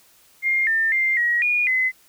sine tone with pitch steps, 2119 / 1800 / 2098 / 1903 / 2442 / 2035 Hz, C7 / A6 / C7 / A#6 / D#7 / C7, +21 / +39 / +4 / +35 / -33 / -49 cents, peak -17 dBFS, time 0.42-1.92 s, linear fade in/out 50 ms, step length 250 ms, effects white hiss -55 dBFS RMS until 2.08 s

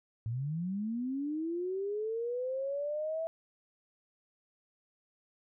sine linear sweep, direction up, 107.2 to 659.3 Hz, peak -32 dBFS, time 0.26-3.27 s, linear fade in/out 0 ms, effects none

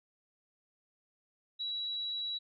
sine tone, 3904 Hz, B7, 21 cents flat, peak -34 dBFS, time 1.59-2.39 s, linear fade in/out 20 ms, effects none

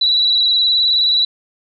sine tone with vibrato, 3931 Hz, B7, 9 cents flat, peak -11 dBFS, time 0.01-1.25 s, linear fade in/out 5 ms, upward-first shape square, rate 19 Hz, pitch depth 22 cents each way, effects none

